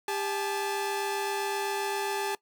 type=tone pair together; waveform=sawtooth; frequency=398.5 / 864.6 Hz; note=G4 / A5; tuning=+28 / -31 cents; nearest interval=octave + minor second; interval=1341 cents; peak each=-28 dBFS; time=0.08-2.35 s; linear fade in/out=2 ms; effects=noise-tail reverb RT60 0.1 s tail -21 dB re dry